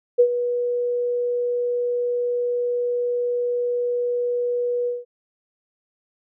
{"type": "tone with ADSR envelope", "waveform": "sine", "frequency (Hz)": 486, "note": "B4", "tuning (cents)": -28, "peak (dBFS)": -9, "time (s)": [0.18, 5.05], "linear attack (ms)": 20, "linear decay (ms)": 74, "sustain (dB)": -11, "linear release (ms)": 180, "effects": []}